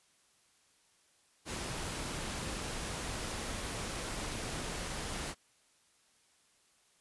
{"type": "noise", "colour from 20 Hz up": "pink", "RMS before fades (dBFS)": -39, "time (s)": [1.45, 5.35], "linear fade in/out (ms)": 50, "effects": ["white hiss -69 dBFS RMS until 7 s", "resampled to 24000 Hz"]}